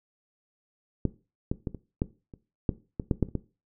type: clicks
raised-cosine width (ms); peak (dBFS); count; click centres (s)
3; -11 / -14 / -17 / -25 / -12 / -30 / -10 / -17 / -10 / -10 / -30 / -15; 12; 1.053 / 1.515 / 1.672 / 1.747 / 2.019 / 2.338 / 2.692 / 2.998 / 3.112 / 3.227 / 3.287 / 3.353
effects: noise-tail reverb RT60 0.3 s tail -17 dB re dry